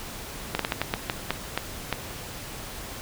slowing click train, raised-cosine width 0.3 ms, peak -8 dBFS, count 10, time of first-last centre 0.55-1.927 s, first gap 43 ms, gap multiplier 1.3, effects pink hiss -38 dBFS RMS until 3.01 s

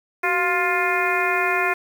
harmonic tone with a mistuned harmonic, 351.7 Hz, F4, 12 cents sharp, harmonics 1 / 2 / 3 / 4 / 5 / 6 / 7, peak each -26 / -26 / -26 / -26 / -26 / -26 / -26 dBFS, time 0.23-1.74 s, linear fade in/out 10 ms, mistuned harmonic 1, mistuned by +110 cents, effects 7-bit

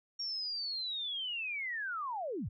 sine linear sweep, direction down, 5590 to 60.3 Hz, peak -35 dBFS, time 0.19-2.49 s, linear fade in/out 10 ms, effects none

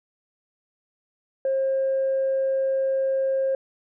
sine tone, 535 Hz, C5, 38 cents sharp, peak -19 dBFS, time 1.45-3.55 s, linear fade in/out 2 ms, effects tanh soft clip ceiling -17 dBFS

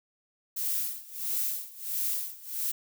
violet noise with tremolo, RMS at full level -29 dBFS, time 0.56-2.72 s, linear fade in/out 10 ms, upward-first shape sine, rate 1.5 Hz, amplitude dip 90%, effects none

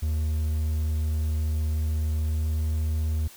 triangle tone with pitch glide, 77.5 to 78.17 Hz, D#2 to D#2, -6 to +9 cents, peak -21 dBFS, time 0.02-3.28 s, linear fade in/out 10 ms, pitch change +15 cents, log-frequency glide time 2.18-2.79 s, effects white hiss -49 dBFS RMS until 3.36 s

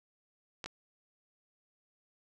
clicks, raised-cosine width 0.2 ms, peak -22 dBFS, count 2, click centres 0.642 / 0.66 s, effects none

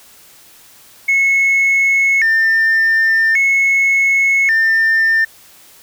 sine tone with vibrato, 1984 Hz, B6, 7 cents sharp, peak -8 dBFS, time 1.08-5.25 s, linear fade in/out 10 ms, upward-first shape square, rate 0.44 Hz, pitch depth 170 cents each way, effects tanh soft clip ceiling -8 dBFS + white hiss -44 dBFS RMS until 5.82 s

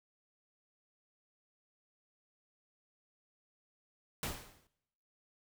pink noise with exponential decay, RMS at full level -35 dBFS, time 4.23-4.67 s, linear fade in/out 1 ms, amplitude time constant 95 ms, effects noise-tail reverb RT60 0.9 s tail -22 dB re dry

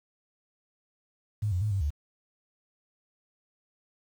sine tone with pitch steps, 105.3 / 89.9 / 106.5 / 97.6 / 73 Hz, G#2 / F#2 / G#2 / G2 / D2, +24 / -49 / +44 / -7 / -10 cents, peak -25 dBFS, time 1.42-1.905 s, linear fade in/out 10 ms, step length 97 ms, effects 9-bit

